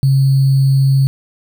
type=tone with sample-and-hold; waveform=sine; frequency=135.5 Hz; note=C#3; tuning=39 cents flat; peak=-8 dBFS; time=0.03-1.07 s; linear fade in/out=0 ms; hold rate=4410 Hz; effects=none